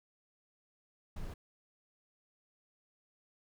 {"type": "noise", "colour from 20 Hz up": "brown", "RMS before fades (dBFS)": -41, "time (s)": [1.16, 1.34], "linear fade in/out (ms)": 5, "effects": []}